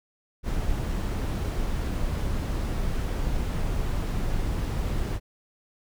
brown noise, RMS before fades -27 dBFS, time 0.43-5.2 s, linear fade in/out 50 ms, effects none

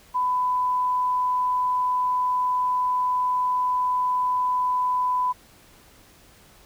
sine tone, 1000 Hz, B5, 21 cents sharp, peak -20 dBFS, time 0.14-5.33 s, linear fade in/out 20 ms, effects pink hiss -53 dBFS RMS until 6.65 s

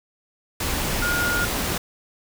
sine tone in noise, 1426 Hz, F6, 36 cents sharp, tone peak -22 dBFS, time 1.02-1.45 s, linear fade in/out 5 ms, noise pink, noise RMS -25 dBFS, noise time 0.6-1.78 s, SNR 0 dB, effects none

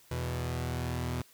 sawtooth tone pair together, 82.41 / 123.48 Hz, E2 / B2, 0 / 0 cents, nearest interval perfect fifth, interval 700 cents, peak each -31 / -30 dBFS, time 0.11-1.22 s, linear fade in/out 5 ms, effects white hiss -60 dBFS RMS until 1.33 s

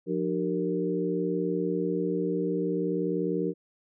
sine tone cluster, 177.4 / 303.5 / 383.3 / 463.7 Hz, F3 / D#4 / G4 / A#4, +27 / -43 / -39 / -9 cents, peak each -31 dBFS, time 0.06-3.54 s, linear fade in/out 50 ms, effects none

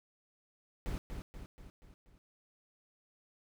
brown noise with echo, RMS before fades -37 dBFS, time 0.86-0.98 s, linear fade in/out 0 ms, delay 240 ms, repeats 5, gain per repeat -5 dB, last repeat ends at 2.18 s, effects none

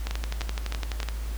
two click trains, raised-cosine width 0.2 ms, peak -14 / -14 dBFS, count 4 / 13, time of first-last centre 0.11-1.03 / 0.07-1.087 s, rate 3.26 / 11.8 Hz, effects added 54 Hz sine -29 dBFS peak until 1.37 s + pink hiss -45 dBFS RMS until 1.37 s

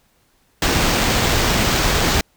pink noise with sample-and-hold, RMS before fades -17 dBFS, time 0.62-2.21 s, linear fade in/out 2 ms, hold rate 11025 Hz, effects pink hiss -60 dBFS RMS until 2.36 s

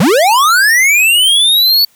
square linear sweep, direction up, 140 to 4500 Hz, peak -7 dBFS, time 0-1.85 s, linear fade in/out 5 ms, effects white hiss -51 dBFS RMS until 1.95 s

